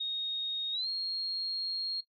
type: tone with pitch glide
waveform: sine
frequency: 3729 to 4259 Hz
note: A#7 to C8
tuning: 0 to +30 cents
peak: -31 dBFS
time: 0-2.01 s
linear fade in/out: 10 ms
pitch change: +230 cents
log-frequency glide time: 0.72-0.88 s
effects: noise-tail reverb RT60 0.1 s tail -20 dB re dry